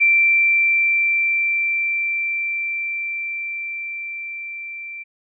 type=tone with level ramp; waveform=sine; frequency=2349 Hz; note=D7; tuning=in tune; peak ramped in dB=-11 to -30 dBFS; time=0-5.04 s; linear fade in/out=20 ms; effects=none